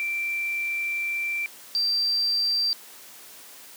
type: tone pair in turn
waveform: sine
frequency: 2349 / 4698 Hz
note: D7 / D8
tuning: 0 / 0 cents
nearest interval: octave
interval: 1200 cents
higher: second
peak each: -25 / -21 dBFS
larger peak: second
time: 0-1.46 / 1.75-2.73 s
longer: first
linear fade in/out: 0 ms
effects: white hiss -46 dBFS RMS until 3.76 s + high-pass 200 Hz 12 dB/octave